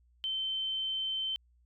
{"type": "tone", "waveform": "sine", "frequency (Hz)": 3091, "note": "G7", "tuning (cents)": -25, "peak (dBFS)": -31, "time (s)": [0.24, 1.36], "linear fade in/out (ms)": 0, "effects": ["added 60 Hz sine -63 dBFS peak until 1.65 s"]}